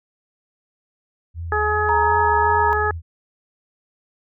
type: tone with vibrato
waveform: sine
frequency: 80.6 Hz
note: E2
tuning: 38 cents flat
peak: -26 dBFS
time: 1.34-3.02 s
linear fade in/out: 50 ms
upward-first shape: sine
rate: 2.7 Hz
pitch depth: 88 cents each way
type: harmonic tone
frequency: 422.4 Hz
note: G#4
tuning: 29 cents sharp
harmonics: 1 / 2 / 3 / 4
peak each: -23 / -23 / -23 / -23 dBFS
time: 1.52-2.91 s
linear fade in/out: 2 ms
type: tone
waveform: sine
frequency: 932.3 Hz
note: A#5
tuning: in tune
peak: -17 dBFS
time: 1.89-2.73 s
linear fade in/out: 0 ms
effects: none